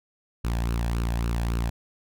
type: tone with flanger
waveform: sawtooth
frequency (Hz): 57.9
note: A#1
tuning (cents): -11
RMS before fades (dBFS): -26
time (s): 0.44-1.7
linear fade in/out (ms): 10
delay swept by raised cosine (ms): 0.72 to 1.22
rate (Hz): 3.6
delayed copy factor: +0.55
effects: none